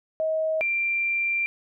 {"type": "tone pair in turn", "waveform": "sine", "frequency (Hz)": [634, 2367], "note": ["D#5", "D7"], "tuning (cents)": [32, 13], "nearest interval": "octave + major seventh", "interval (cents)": 2281, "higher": "second", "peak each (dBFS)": -22, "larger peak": "neither", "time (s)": [[0.2, 0.61], [0.61, 1.46]], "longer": "second", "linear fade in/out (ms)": 0, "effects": []}